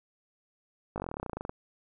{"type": "slowing click train", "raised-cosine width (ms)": 1, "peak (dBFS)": -21, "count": 19, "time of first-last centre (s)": [0.96, 1.495], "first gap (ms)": 19, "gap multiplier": 1.05, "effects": []}